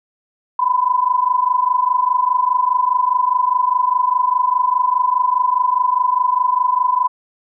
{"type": "tone pair together", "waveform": "sine", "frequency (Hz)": [989.1, 1014], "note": ["B5", "B5"], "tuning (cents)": [2, 45], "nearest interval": "unison", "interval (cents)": 43, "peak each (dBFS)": -16, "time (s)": [0.59, 7.08], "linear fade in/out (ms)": 5, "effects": []}